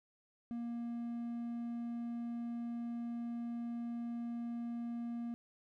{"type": "tone", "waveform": "triangle", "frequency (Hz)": 235.6, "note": "A#3", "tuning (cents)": 19, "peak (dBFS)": -36, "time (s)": [0.51, 5.34], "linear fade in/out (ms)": 0, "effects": []}